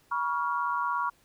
sine tone cluster, 965 / 1122 / 1399 Hz, B5 / C#6 / F6, -40 / +21 / +3 cents, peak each -30 / -30 / -33 dBFS, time 0.11-1.1 s, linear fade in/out 10 ms, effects pink hiss -64 dBFS RMS until 1.24 s

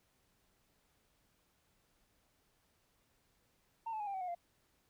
sine tone with pitch steps, 909 / 869 / 830.7 / 794.1 / 759.1 / 725.7 / 693.7 Hz, A#5 / A5 / G#5 / G5 / F#5 / F#5 / F5, -44 / -22 / 0 / +22 / +44 / -34 / -12 cents, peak -36 dBFS, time 3.86-4.35 s, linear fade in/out 10 ms, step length 70 ms, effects tanh soft clip ceiling -35 dBFS + pink hiss -75 dBFS RMS until 4.89 s

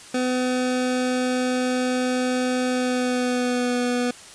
25% pulse tone with pitch glide, 252.5 to 245.6 Hz, B3 to B3, +39 to -9 cents, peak -17 dBFS, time 0.14-4.11 s, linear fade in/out 5 ms, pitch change -48 cents, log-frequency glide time 2.69-3.8 s, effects white hiss -43 dBFS RMS until 4.34 s + resampled to 22050 Hz

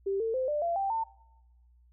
sine tone with pitch steps, 392 / 450.3 / 517.2 / 594.2 / 682.5 / 784 / 900.6 Hz, G4 / A4 / C5 / D5 / F5 / G5 / A5, 0 / +40 / -20 / +20 / -40 / 0 / +40 cents, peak -27 dBFS, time 0.06-1.04 s, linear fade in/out 10 ms, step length 140 ms, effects noise-tail reverb RT60 1.0 s tail -23 dB re dry + added 60 Hz sine -58 dBFS peak until 1.92 s

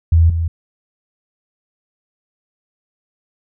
sine tone pair in turn, 82.6 / 82.95 Hz, E2 / E2, +4 / +11 cents, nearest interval unison, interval 7 cents, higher second, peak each -7 / -15 dBFS, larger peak first, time 0.12-0.3 / 0.3-0.48 s, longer neither, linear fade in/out 5 ms, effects none

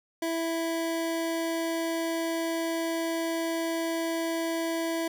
square tone pair together, 330 / 660 Hz, E4 / E5, +2 / +2 cents, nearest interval octave, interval 1200 cents, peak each -30 / -33 dBFS, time 0.22-5.08 s, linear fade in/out 5 ms, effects none

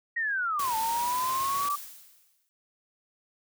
sine linear two-way sweep, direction down then up, 1900 to 880 to 1173 Hz, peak -26 dBFS, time 0.16-1.76 s, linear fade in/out 10 ms, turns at 0.76 s
white noise, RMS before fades -36 dBFS, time 0.59-1.69 s, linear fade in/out 5 ms
blue noise with exponential decay, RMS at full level -36 dBFS, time 1.7-2.49 s, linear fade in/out 0 ms, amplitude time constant 170 ms
effects none

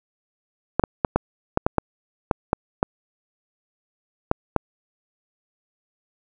clicks, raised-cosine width 1 ms, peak -3 dBFS, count 12, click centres 0.796 / 0.838 / 1.048 / 1.16 / 1.574 / 1.665 / 1.783 / 2.312 / 2.531 / 2.829 / 4.314 / 4.563 s, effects none

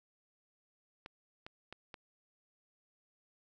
clicks, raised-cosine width 0.3 ms, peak -30 dBFS, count 4, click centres 1.061 / 1.465 / 1.726 / 1.942 s, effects none

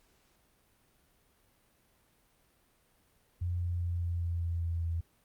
sine tone with pitch steps, 88 / 87.34 / 86.69 / 86.04 / 85.4 / 84.76 / 84.12 / 83.49 Hz, F2 / F2 / F2 / F2 / F2 / E2 / E2 / E2, +14 / +1 / -12 / -25 / -38 / +49 / +36 / +23 cents, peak -30 dBFS, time 3.41-5.01 s, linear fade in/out 10 ms, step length 200 ms, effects pink hiss -69 dBFS RMS until 5.24 s + Opus 48 kbps

